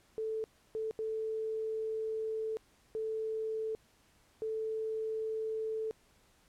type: tone bursts at uneven times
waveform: sine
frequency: 440 Hz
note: A4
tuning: in tune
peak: -33 dBFS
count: 5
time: 0.18-0.44 / 0.75-0.91 / 0.99-2.57 / 2.95-3.75 / 4.42-5.91 s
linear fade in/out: 0 ms
effects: pink hiss -67 dBFS RMS until 6.48 s + low-pass 12000 Hz 12 dB/octave